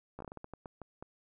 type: slowing click train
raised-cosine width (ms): 1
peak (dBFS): -30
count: 12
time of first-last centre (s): 0.19-1.025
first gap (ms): 14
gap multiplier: 1.31
effects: none